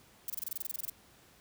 violet noise bursts, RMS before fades -36 dBFS, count 14, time 0.28-0.898 s, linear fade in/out 2 ms, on 20 ms, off 26 ms, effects pink hiss -61 dBFS RMS until 1.4 s + high-pass 60 Hz 12 dB/octave

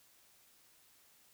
silence, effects white hiss -66 dBFS RMS until 1.33 s

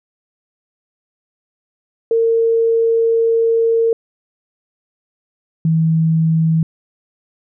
sine tone pair in turn, 456.7 / 161.47 Hz, A#4 / E3, -36 / -35 cents, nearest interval octave + tritone, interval 1799 cents, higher first, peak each -11 dBFS, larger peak neither, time 2.11-3.93 / 5.65-6.63 s, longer first, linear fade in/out 2 ms, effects none

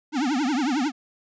square tone with vibrato, 275 Hz, C#4, 14 cents flat, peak -22 dBFS, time 0.12-0.92 s, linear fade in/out 50 ms, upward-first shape triangle, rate 11 Hz, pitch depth 280 cents each way, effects resampled to 16000 Hz

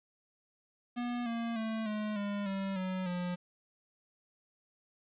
square tone with pitch steps, 242.2 / 231.8 / 221.8 / 212.3 / 203.2 / 194.47 / 186.12 / 178.12 Hz, B3 / A#3 / A3 / G#3 / G#3 / G3 / F#3 / F3, -34 / -10 / +14 / +38 / -38 / -14 / +10 / +34 cents, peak -34 dBFS, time 0.96-3.36 s, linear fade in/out 20 ms, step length 300 ms, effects resampled to 8000 Hz + 10-bit

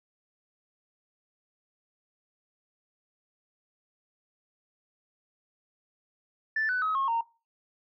sine tone with pitch steps, 1760 / 1497.2 / 1273.6 / 1083.4 / 921.6 Hz, A6 / F#6 / D#6 / C#6 / A#5, 0 / +20 / +40 / -40 / -20 cents, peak -24 dBFS, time 6.56-7.21 s, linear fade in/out 5 ms, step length 130 ms, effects noise-tail reverb RT60 0.3 s tail -20 dB re dry + tanh soft clip ceiling -21 dBFS

